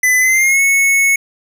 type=tone with pitch glide; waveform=square; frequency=2008 to 2202 Hz; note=B6 to C#7; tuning=+28 to -12 cents; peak=-10 dBFS; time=0.03-1.16 s; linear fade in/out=5 ms; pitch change=+160 cents; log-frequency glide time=0.19-0.61 s; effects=none